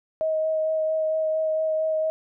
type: tone with vibrato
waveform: sine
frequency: 631 Hz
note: D#5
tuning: 24 cents sharp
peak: -21 dBFS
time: 0.21-2.1 s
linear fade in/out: 0 ms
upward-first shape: sine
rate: 4.4 Hz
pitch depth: 11 cents each way
effects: none